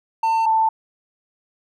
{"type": "tone pair in turn", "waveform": ["triangle", "sine"], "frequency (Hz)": [898, 887.2], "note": ["A5", "A5"], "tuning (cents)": [35, 14], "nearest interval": "unison", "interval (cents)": 21, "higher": "first", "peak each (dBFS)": -14, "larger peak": "neither", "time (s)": [[0.23, 0.46], [0.46, 0.69]], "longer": "neither", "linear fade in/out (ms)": 5, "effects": []}